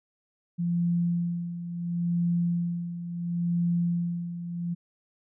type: tone with tremolo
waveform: sine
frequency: 172.4 Hz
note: F3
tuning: 22 cents flat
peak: -22 dBFS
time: 0.58-4.75 s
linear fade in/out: 20 ms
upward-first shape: sine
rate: 0.72 Hz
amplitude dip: 70%
effects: none